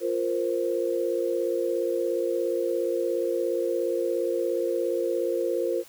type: chord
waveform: sine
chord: F suspended fourth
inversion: none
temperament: equal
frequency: 349.2 / 466.2 / 523.3 Hz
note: F4 / Bb4 / C5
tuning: 0 / 0 / 0 cents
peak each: -28 dBFS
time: 0-5.84 s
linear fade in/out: 50 ms
effects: white hiss -51 dBFS RMS until 5.88 s